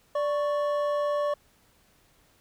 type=tone pair together; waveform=triangle; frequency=585.8 / 1108.7 Hz; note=D5 / C#6; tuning=-5 / 0 cents; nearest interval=major seventh; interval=1105 cents; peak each=-23 / -30 dBFS; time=0.15-1.34 s; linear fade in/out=5 ms; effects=pink hiss -63 dBFS RMS until 2.4 s